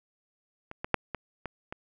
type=clicks; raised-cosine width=0.5 ms; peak=-25 / -18 / -6 / -18 / -20 / -22 dBFS; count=6; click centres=0.714 / 0.845 / 0.943 / 1.147 / 1.457 / 1.725 s; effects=none